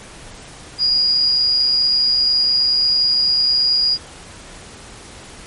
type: tone with amplitude modulation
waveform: sine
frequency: 4873 Hz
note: D#8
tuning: 37 cents flat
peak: -11 dBFS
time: 0.78-3.98 s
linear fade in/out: 50 ms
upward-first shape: sine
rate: 129 Hz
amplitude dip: 35%
effects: pink hiss -38 dBFS RMS until 5.46 s + MP3 48 kbps